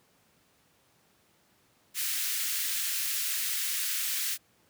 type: high-pass noise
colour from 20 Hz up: white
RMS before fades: -31 dBFS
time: 1.94-4.38 s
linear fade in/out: 50 ms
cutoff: 1600 Hz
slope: 24 dB/octave
effects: pink hiss -66 dBFS RMS until 4.69 s + high-pass 100 Hz 12 dB/octave